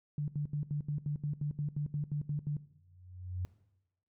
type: tone bursts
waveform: sine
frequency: 146.83 Hz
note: D3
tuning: in tune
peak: -31 dBFS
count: 14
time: 0.18-2.568 s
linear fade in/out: 2 ms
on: 100 ms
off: 76 ms
type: tone with exponential growth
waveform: sine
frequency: 90.8 Hz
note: F#2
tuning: 32 cents flat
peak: -31 dBFS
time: 2.66-3.45 s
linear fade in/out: 0 ms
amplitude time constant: 170 ms
effects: noise-tail reverb RT60 0.9 s tail -18 dB re dry